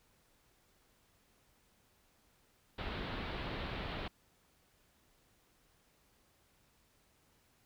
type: low-pass noise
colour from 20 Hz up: pink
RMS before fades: -41 dBFS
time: 2.78-4.08 s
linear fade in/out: 5 ms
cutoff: 4100 Hz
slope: 48 dB/octave
effects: pink hiss -71 dBFS RMS until 7.65 s